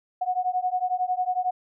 sine beating tone pair, 727 / 738 Hz, F#5 / F#5, -31 / -5 cents, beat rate 11 Hz, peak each -26 dBFS, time 0.21-1.51 s, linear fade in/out 10 ms, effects none

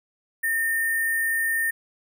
sine tone with sample-and-hold, 1822 Hz, A#6, 40 cents flat, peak -21 dBFS, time 0.43-1.71 s, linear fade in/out 10 ms, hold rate 11025 Hz, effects none

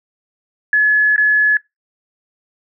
sine tone with dropouts, 1705 Hz, G#6, 45 cents sharp, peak -9 dBFS, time 0.73-1.57 s, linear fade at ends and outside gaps 2 ms, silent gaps 1.162-1.179 s, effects noise-tail reverb RT60 0.2 s tail -25 dB re dry

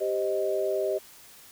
sine chord, C minor, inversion second, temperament equal, 392 / 523.3 / 622.3 Hz, G4 / C5 / Eb5, 0 / 0 / 0 cents, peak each -28 / -32 / -28 dBFS, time 0-0.99 s, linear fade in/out 20 ms, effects white hiss -51 dBFS RMS until 1.51 s

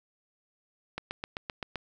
click train, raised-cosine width 0.3 ms, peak -18 dBFS, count 7, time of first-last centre 0.98-1.757 s, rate 7.72 Hz, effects none

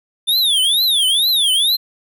square tone with vibrato, 3520 Hz, A7, in tune, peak -13 dBFS, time 0.27-1.77 s, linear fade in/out 20 ms, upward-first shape triangle, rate 2.2 Hz, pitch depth 290 cents each way, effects none

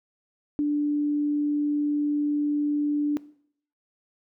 sine tone, 293.7 Hz, D4, in tune, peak -21 dBFS, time 0.59-3.17 s, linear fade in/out 0 ms, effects noise-tail reverb RT60 0.6 s tail -19 dB re dry

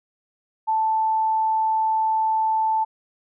sine tone, 880 Hz, A5, in tune, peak -18 dBFS, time 0.67-2.85 s, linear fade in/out 20 ms, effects none

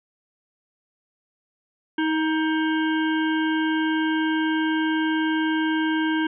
harmonic tone with a mistuned harmonic, 316 Hz, D#4, 27 cents sharp, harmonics 1 / 3 / 5 / 7 / 9 / 10, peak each -21 / -30 / -28 / -38 / -38 / -37 dBFS, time 1.98-6.27 s, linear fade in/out 5 ms, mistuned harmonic 3, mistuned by -16 cents, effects none

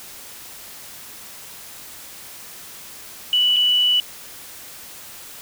sine tone with dropouts, 2960 Hz, F#7, in tune, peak -14 dBFS, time 3.33-4 s, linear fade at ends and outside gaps 1 ms, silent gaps 3.562-3.566 s, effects white hiss -39 dBFS RMS until 5.41 s

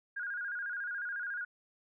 sine tone with vibrato, 1534 Hz, G6, 38 cents flat, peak -35 dBFS, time 0.16-1.45 s, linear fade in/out 10 ms, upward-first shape square, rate 14 Hz, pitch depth 89 cents each way, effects none

